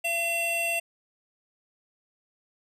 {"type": "tone pair together", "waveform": "square", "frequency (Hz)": [678, 2712], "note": ["E5", "E7"], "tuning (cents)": [49, 49], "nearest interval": "2 octaves", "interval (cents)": 2400, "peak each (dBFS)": [-32, -27], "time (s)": [0.04, 0.8], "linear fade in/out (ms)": 10, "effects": ["resampled to 32000 Hz"]}